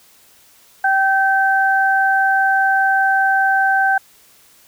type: tone pair together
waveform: sine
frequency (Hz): 775 / 1550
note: G5 / G6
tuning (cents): -20 / -20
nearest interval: octave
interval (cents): 1200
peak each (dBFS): -15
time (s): 0.84-3.98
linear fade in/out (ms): 5
effects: white hiss -50 dBFS RMS until 4.67 s